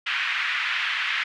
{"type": "band-pass noise", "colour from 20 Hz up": "white", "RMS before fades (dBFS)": -26, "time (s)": [0.06, 1.24], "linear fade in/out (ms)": 10, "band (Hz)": [1400, 2700], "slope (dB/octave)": 24, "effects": []}